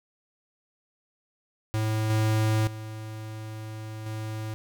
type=tone with level steps; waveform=square; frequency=109.1 Hz; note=A2; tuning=14 cents flat; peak=-25 / -22 / -36 / -32 dBFS; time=1.74-4.54 s; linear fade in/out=0 ms; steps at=2.1 / 2.67 / 4.06 s; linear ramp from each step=2 ms; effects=none